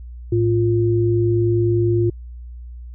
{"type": "tone pair together", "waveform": "sine", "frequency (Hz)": [109.9, 348.9], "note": ["A2", "F4"], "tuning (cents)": [-2, -2], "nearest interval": "octave + minor sixth", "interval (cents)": 2000, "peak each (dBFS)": -17, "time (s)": [0.32, 2.1], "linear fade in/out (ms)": 5, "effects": ["added 60 Hz sine -32 dBFS peak until 2.94 s"]}